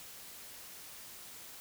silence, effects white hiss -50 dBFS RMS until 1.6 s

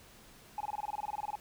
sine tone bursts, 840 Hz, G#5, 19 cents sharp, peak -31 dBFS, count 16, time 0.58-1.355 s, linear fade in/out 2 ms, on 25 ms, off 25 ms, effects tanh soft clip ceiling -30 dBFS + pink hiss -57 dBFS RMS until 1.4 s

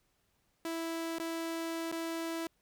sawtooth tone with dropouts, 329.6 Hz, E4, in tune, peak -31 dBFS, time 0.65-2.47 s, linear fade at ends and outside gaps 2 ms, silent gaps 1.185-1.198 / 1.916-1.924 s, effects pink hiss -75 dBFS RMS until 2.61 s

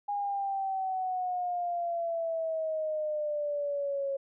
sine exponential sweep, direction down, 820 to 547 Hz, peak -29 dBFS, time 0.08-4.17 s, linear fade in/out 10 ms, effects none

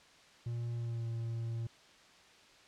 triangle tone with pitch glide, 118.2 to 115.3 Hz, A#2 to A#2, +24 to -19 cents, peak -33 dBFS, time 0.46-1.67 s, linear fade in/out 5 ms, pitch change -43 cents, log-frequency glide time 0.74-1.07 s, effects white hiss -60 dBFS RMS until 2.67 s + low-pass 5000 Hz 12 dB/octave

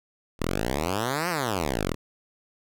5% pulse exponential two-way sweep, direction up then down, 36.61 to 183.7 to 36.61 Hz, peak -14 dBFS, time 0.39-1.95 s, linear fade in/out 20 ms, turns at 1.29 s, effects none

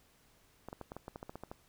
clicks, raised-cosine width 1 ms, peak -29 dBFS, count 12, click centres 0.686 / 0.729 / 0.813 / 0.919 / 0.966 / 1.081 / 1.159 / 1.229 / 1.295 / 1.356 / 1.436 / 1.515 s, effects pink hiss -67 dBFS RMS until 1.68 s

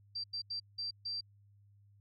sine tone bursts at uneven times, 4699 Hz, D8, in tune, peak -36 dBFS, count 5, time 0.15-0.24 / 0.33-0.42 / 0.5-0.6 / 0.78-0.91 / 1.05-1.21 s, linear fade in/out 10 ms, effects added 101 Hz sine -61 dBFS peak until 2 s

